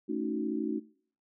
sine chord, D# half-diminished seventh, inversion second, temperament equal, 220 / 277.2 / 311.1 / 370 Hz, A3 / C#4 / D#4 / F#4, 0 / 0 / 0 / 0 cents, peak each -36 / -36 / -34 / -36 dBFS, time 0.08-0.8 s, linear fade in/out 20 ms, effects noise-tail reverb RT60 0.5 s tail -20 dB re dry

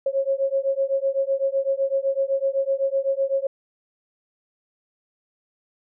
sine beating tone pair, 540 / 547.9 Hz, C#5 / C#5, -45 / -20 cents, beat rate 7.9 Hz, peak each -23 dBFS, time 0.06-3.47 s, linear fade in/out 5 ms, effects none

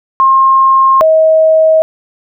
sine tone pair in turn, 1067 / 636 Hz, C6 / D#5, +34 / +38 cents, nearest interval major sixth, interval 896 cents, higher first, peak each -4 dBFS, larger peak neither, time 0.2-1.01 / 1.01-1.82 s, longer neither, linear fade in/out 0 ms, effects none

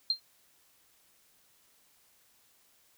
sine tone with exponential decay, 4178 Hz, C8, 3 cents flat, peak -21 dBFS, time 0.1-0.2 s, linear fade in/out 2 ms, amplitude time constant 21 ms, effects white hiss -66 dBFS RMS until 2.97 s

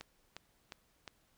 click train, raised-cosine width 0.2 ms, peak -27 dBFS, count 4, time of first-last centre 0.01-1.078 s, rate 2.81 Hz, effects pink hiss -72 dBFS RMS until 1.37 s

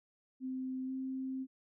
sine tone with pitch glide, 259.5 to 262.8 Hz, C4 to C4, -14 to +8 cents, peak -36 dBFS, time 0.4-1.47 s, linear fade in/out 50 ms, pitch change +22 cents, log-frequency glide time 0.86-0.91 s, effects none

